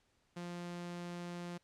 sawtooth tone, 174.61 Hz, F3, in tune, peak -38 dBFS, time 0.36-1.58 s, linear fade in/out 10 ms, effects pink hiss -75 dBFS RMS until 1.63 s + low-pass 8000 Hz 12 dB/octave

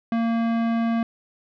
sine tone with tanh clipping, 229.8 Hz, A#3, 25 cents flat, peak -22 dBFS, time 0.12-1.03 s, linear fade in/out 2 ms, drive 18 dB, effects none

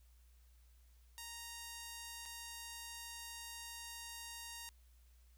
5% pulse tone with dropouts, 932.3 Hz, A#5, in tune, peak -35 dBFS, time 1.18-4.69 s, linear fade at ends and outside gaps 0 ms, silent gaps 2.254-2.259 s, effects added 60 Hz sine -62 dBFS peak until 5.37 s + white hiss -75 dBFS RMS until 5.37 s

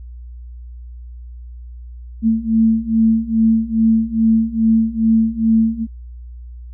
sine beating tone pair, 222.4 / 224.8 Hz, A3 / A3, +19 / +37 cents, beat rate 2.4 Hz, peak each -16 / -14 dBFS, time 2.22-5.87 s, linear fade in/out 50 ms, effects added 60 Hz sine -31 dBFS peak until 6.73 s

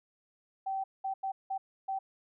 sine tone bursts at uneven times, 773 Hz, G5, 24 cents flat, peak -31 dBFS, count 5, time 0.66-0.84 / 1.04-1.14 / 1.23-1.32 / 1.5-1.58 / 1.88-1.99 s, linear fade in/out 10 ms, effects none

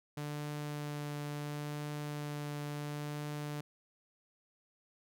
sawtooth tone with vibrato, 147.4 Hz, D3, 7 cents sharp, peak -34 dBFS, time 0.17-3.61 s, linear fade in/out 5 ms, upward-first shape triangle, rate 0.72 Hz, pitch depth 11 cents each way, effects none

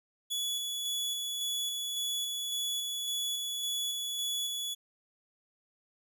sawtooth tone with tremolo, 3406 Hz, G#7, 43 cents sharp, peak -28 dBFS, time 0.3-4.75 s, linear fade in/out 20 ms, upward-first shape square, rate 1.8 Hz, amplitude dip 25%, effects none

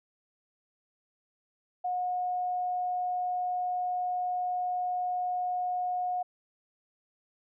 sine tone, 724 Hz, F#5, 38 cents flat, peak -28 dBFS, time 1.84-6.23 s, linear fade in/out 10 ms, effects none

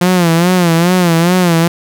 sawtooth tone with vibrato, 173.9 Hz, F3, 7 cents flat, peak -4 dBFS, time 0.01-1.68 s, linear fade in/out 5 ms, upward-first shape sine, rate 2.4 Hz, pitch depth 100 cents each way, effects none

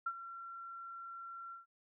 sine tone with ADSR envelope, 1363 Hz, F6, 43 cents flat, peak -32 dBFS, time 0.06-1.66 s, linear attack 7 ms, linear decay 56 ms, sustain -13 dB, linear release 140 ms, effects none

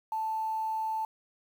sine tone with quantisation, 880 Hz, A5, in tune, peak -29 dBFS, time 0.12-1.05 s, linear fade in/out 2 ms, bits 9, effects none

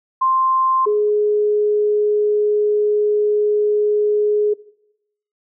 sine tone pair in turn, 1050 / 418.9 Hz, C6 / G#4, +6 / +15 cents, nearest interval octave + major third, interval 1591 cents, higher first, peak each -13 dBFS, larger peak neither, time 0.21-0.86 / 0.86-4.54 s, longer second, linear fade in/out 10 ms, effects noise-tail reverb RT60 0.8 s tail -20 dB re dry

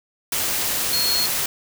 sine tone in noise, 4303 Hz, C8, 48 cents sharp, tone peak -20 dBFS, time 0.93-1.26 s, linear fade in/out 2 ms, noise white, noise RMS -23 dBFS, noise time 0.32-1.46 s, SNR 0 dB, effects none

